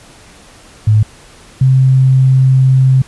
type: tone pair in turn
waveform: sine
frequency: 107.3 / 131.51 Hz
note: A2 / C3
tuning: -43 / +9 cents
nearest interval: major third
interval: 352 cents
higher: second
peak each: -5 dBFS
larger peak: neither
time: 0.87-1.03 / 1.61-3.02 s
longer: second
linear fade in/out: 5 ms
effects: pink hiss -40 dBFS RMS until 3.07 s + resampled to 24000 Hz